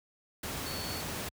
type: tone in noise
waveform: sine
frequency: 4435 Hz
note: C#8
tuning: in tune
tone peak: -41 dBFS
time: 0.66-1.01 s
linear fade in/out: 5 ms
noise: pink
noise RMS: -37 dBFS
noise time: 0.43-1.29 s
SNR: -7 dB
effects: high-pass 60 Hz 12 dB/octave